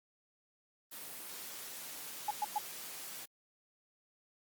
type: noise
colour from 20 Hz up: white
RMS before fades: -46 dBFS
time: 0.91-3.26 s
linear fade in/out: 20 ms
type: tone bursts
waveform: sine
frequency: 841 Hz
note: G#5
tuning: 22 cents sharp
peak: -30 dBFS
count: 3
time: 2.28-2.584 s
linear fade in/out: 5 ms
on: 28 ms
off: 110 ms
effects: high-pass 150 Hz 12 dB/octave + Opus 32 kbps